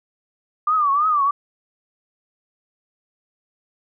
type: tone with vibrato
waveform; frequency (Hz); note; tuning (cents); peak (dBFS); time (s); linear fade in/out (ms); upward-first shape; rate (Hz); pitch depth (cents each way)
sine; 1185; D6; +15; -15; 0.67-1.31; 5; triangle; 3.1; 150
effects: none